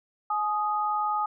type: tone pair together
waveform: sine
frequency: 845.3 / 1244 Hz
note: G#5 / D#6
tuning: +30 / -1 cents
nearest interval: perfect fifth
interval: 669 cents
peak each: -27 dBFS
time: 0.3-1.26 s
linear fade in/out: 5 ms
effects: none

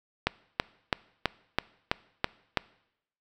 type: click train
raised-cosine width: 0.3 ms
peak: -7 dBFS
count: 8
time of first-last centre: 0.27-2.573 s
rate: 3.04 Hz
effects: noise-tail reverb RT60 0.8 s tail -22 dB re dry

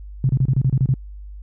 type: tone bursts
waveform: sine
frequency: 131.3 Hz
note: C3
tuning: 6 cents sharp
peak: -13 dBFS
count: 9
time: 0.24-0.94 s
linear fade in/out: 2 ms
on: 52 ms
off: 29 ms
effects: added 50 Hz sine -33 dBFS peak until 1.42 s

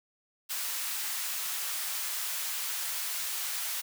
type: high-pass noise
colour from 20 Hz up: white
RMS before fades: -34 dBFS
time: 0.49-3.82 s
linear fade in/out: 20 ms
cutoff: 1000 Hz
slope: 12 dB/octave
effects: none

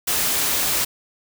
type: noise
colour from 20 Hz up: white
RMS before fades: -21 dBFS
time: 0.07-0.85 s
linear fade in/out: 10 ms
effects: none

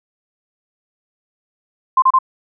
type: tone bursts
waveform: sine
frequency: 1046.5 Hz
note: C6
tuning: in tune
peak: -8 dBFS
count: 3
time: 1.97-2.188 s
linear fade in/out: 5 ms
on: 52 ms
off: 31 ms
effects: none

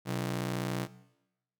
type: ring-modulated tone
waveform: sawtooth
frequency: 155.56 Hz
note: D#3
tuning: in tune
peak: -24 dBFS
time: 0.05-0.88 s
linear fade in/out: 50 ms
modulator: 30.3 Hz
effects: noise-tail reverb RT60 0.9 s tail -18 dB re dry

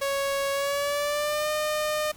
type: tone with pitch glide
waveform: sawtooth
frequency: 554.4 to 608.1 Hz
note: C#5 to D#5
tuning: 0 to -40 cents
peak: -21 dBFS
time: 0.01-2.12 s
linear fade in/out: 10 ms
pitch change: +160 cents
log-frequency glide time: 0.52-1.5 s
effects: pink hiss -50 dBFS RMS until 2.16 s

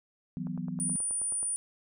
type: chord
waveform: sine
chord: E suspended second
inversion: none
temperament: equal with one note detuned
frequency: 162.92 / 185 / 246.9 Hz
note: E3 / F#3 / B3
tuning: -20 / 0 / 0 cents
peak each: -37 / -36 / -38 dBFS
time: 0.37-0.96 s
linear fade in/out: 0 ms
type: click train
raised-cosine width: 1 ms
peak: -34 dBFS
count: 10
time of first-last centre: 0.47-1.429 s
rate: 9.38 Hz
type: tone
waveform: sine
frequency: 9397 Hz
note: D9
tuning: in tune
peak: -29 dBFS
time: 0.8-1.56 s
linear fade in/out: 0 ms
effects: none

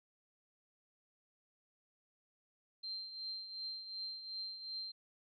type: tone with tremolo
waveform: sine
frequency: 4149 Hz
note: C8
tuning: 15 cents flat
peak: -39 dBFS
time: 2.83-4.92 s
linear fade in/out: 10 ms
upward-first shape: triangle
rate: 2.7 Hz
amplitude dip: 65%
effects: none

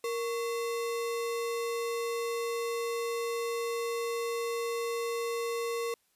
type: tone with sample-and-hold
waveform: sine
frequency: 466.2 Hz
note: A#4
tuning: in tune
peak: -30 dBFS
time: 0.04-5.94 s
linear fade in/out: 2 ms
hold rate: 1575 Hz
effects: white hiss -72 dBFS RMS until 6.15 s + resampled to 32000 Hz

